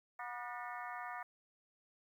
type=harmonic tone with a mistuned harmonic; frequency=242.4 Hz; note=B3; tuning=32 cents flat; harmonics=3 / 4 / 5 / 6 / 7 / 8 / 9; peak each=-47 / -48 / -48 / -52 / -50 / -56 / -56 dBFS; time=0.19-1.23 s; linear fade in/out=5 ms; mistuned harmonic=7; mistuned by=+91 cents; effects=12-bit